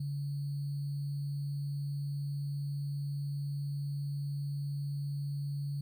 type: tone with sample-and-hold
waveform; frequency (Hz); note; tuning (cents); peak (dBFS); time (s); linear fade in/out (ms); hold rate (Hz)
sine; 142.4; C#3; +47; -33; 0-5.81; 5; 4410
effects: none